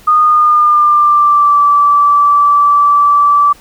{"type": "tone with pitch glide", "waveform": "sine", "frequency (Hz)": [1229, 1160], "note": ["D#6", "D6"], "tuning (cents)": [-22, -22], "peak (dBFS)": -5, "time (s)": [0.07, 3.53], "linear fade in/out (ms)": 10, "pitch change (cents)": -100, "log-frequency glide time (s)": [0.22, 1.6], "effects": ["pink hiss -42 dBFS RMS until 3.6 s"]}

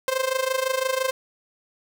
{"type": "tone with amplitude modulation", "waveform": "sawtooth", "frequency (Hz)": 523.3, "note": "C5", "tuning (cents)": 0, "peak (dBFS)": -15, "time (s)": [0.08, 1.11], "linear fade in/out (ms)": 0, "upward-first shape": "sine", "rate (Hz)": 25.9, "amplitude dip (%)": 80, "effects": []}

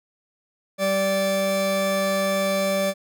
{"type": "tone pair together", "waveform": "40% pulse", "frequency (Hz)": [194.4, 582.9], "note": ["G3", "D5"], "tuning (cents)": [-14, -13], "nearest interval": "octave + perfect fifth", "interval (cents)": 1901, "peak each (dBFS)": [-26, -20], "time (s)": [0.78, 2.94], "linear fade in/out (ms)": 50, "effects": []}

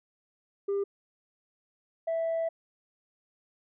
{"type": "tone pair in turn", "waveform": "sine", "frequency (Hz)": [398.9, 658.1], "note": ["G4", "E5"], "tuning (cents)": [30, -3], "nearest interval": "major sixth", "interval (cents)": 867, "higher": "second", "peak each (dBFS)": [-24, -25], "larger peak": "first", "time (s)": [[0.68, 0.84], [2.07, 2.49]], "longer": "second", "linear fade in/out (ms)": 10, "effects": ["tanh soft clip ceiling -25 dBFS"]}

